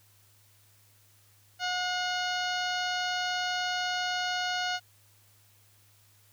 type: harmonic tone with a mistuned harmonic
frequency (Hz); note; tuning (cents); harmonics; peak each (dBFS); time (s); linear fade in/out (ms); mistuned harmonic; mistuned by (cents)
726; F#5; -33; 1 / 2 / 3 / 4 / 5 / 6 / 7 / 8 / 9; -33 / -33 / -41 / -36 / -42 / -38 / -44 / -48 / -46; 1.59-4.8; 50; 3; -43
effects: added 102 Hz sine -63 dBFS peak until 6.32 s + white hiss -63 dBFS RMS until 6.32 s